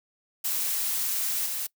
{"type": "noise with level steps", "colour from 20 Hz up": "blue", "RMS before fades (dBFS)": [-28, -31], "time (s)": [0.44, 1.67], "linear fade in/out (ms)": 10, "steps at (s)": 1.46, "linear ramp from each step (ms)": 5, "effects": ["noise-tail reverb RT60 0.1 s tail -22 dB re dry"]}